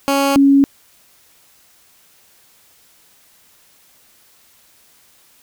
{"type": "tone pair in turn", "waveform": ["15% pulse", "sine"], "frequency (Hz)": [277.2, 277.2], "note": ["C#4", "C#4"], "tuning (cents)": [0, 0], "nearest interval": "unison", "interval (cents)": 0, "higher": "neither", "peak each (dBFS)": -7, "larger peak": "neither", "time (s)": [[0.08, 0.36], [0.36, 0.64]], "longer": "neither", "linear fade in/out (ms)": 0, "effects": ["white hiss -52 dBFS RMS until 5.42 s"]}